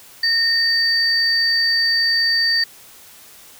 sine tone pair together, 1834 / 4615 Hz, A#6 / D8, -29 / -31 cents, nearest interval octave + major third, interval 1598 cents, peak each -19 / -16 dBFS, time 0.23-2.64 s, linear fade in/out 5 ms, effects white hiss -44 dBFS RMS until 3.59 s

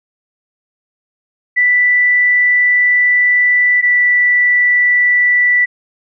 sine tone pair in turn, 1975.5 / 1967 Hz, B6 / B6, 0 / -7 cents, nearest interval unison, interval 7 cents, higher first, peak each -8 dBFS, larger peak neither, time 1.56-3.82 / 3.82-5.66 s, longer first, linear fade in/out 20 ms, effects none

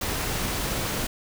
pink noise, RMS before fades -28 dBFS, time 0.01-1.07 s, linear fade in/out 5 ms, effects none

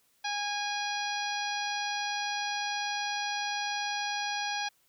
harmonic tone with a mistuned harmonic, 821 Hz, G#5, 20 cents flat, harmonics 1 / 2 / 3 / 4 / 5 / 6 / 7, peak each -34 / -37 / -39 / -40 / -41 / -42 / -42 dBFS, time 0.24-4.69 s, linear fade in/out 10 ms, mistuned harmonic 4, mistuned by +16 cents, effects white hiss -69 dBFS RMS until 4.88 s

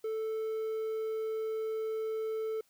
triangle tone with quantisation, 440 Hz, A4, in tune, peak -30 dBFS, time 0.04-2.61 s, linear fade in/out 5 ms, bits 10, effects white hiss -70 dBFS RMS until 2.69 s

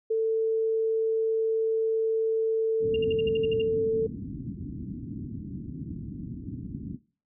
sine tone, 445.4 Hz, A4, 21 cents sharp, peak -22 dBFS, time 0.1-4.07 s, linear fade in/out 10 ms
white low-pass noise, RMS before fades -36 dBFS, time 2.79-6.99 s, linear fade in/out 50 ms, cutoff 290 Hz, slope 48 dB/octave
sine tone bursts, 2794 Hz, F7, in tune, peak -32 dBFS, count 9, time 2.94-3.618 s, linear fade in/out 5 ms, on 22 ms, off 60 ms
effects noise-tail reverb RT60 0.4 s tail -21 dB re dry + high-pass 60 Hz 12 dB/octave

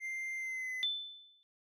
triangle tone with pitch glide, 2093 to 2025 Hz, C7 to B6, 0 to +43 cents, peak -35 dBFS, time 0-0.86 s, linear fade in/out 50 ms, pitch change -57 cents, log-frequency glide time 0.36-0.74 s
sine tone with exponential decay, 3520 Hz, A7, in tune, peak -28 dBFS, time 0.83-1.43 s, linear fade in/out 0 ms, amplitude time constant 130 ms
effects none

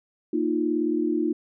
sine chord, Bb suspended fourth, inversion none, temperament just, 233.1 / 310.8 / 349.6 Hz, Bb3 / Eb4 / F4, 0 / -2 / +2 cents, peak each -29 / -24 / -26 dBFS, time 0.33-1.33 s, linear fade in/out 5 ms, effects none

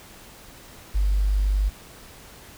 sine tone with quantisation, 49.63 Hz, G1, 22 cents sharp, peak -18 dBFS, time 0.94-1.7 s, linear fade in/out 20 ms, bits 8, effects pink hiss -46 dBFS RMS until 2.57 s

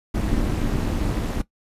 brown noise with amplitude modulation, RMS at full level -19 dBFS, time 0.14-1.42 s, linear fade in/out 10 ms, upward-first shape sine, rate 258 Hz, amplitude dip 90%, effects noise-tail reverb RT60 0.1 s tail -17 dB re dry + resampled to 32000 Hz

